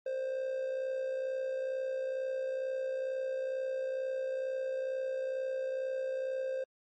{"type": "tone with amplitude modulation", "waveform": "triangle", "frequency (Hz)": 525, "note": "C5", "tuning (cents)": 6, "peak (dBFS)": -28, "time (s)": [0.06, 6.64], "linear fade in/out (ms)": 5, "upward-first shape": "sine", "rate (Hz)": 62.2, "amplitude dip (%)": 50, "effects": ["MP3 32 kbps"]}